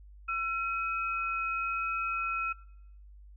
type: tone pair together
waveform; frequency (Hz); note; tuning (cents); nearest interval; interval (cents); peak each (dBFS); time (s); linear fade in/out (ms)
sine; 1350.5 / 2534; E6 / D#7; +42 / +31; major seventh; 1089; -31 / -34; 0.28-2.53; 10
effects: noise-tail reverb RT60 0.8 s tail -23 dB re dry + added 50 Hz sine -49 dBFS peak until 3.36 s